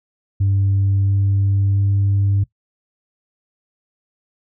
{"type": "tone with pitch steps", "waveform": "sine", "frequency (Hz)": [98.2, 98.77, 99.34], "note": ["G2", "G2", "G2"], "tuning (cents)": [4, 14, 24], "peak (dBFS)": -12, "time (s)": [0.4, 2.44], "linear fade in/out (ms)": 10, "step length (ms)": 680, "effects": ["noise-tail reverb RT60 0.1 s tail -18 dB re dry", "tanh soft clip ceiling -11 dBFS"]}